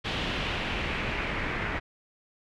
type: noise with low-pass filter sweep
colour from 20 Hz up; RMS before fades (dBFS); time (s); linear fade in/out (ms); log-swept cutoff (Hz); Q
pink; -31; 0.04-1.8; 20; 3300 to 2000; 2.3
effects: none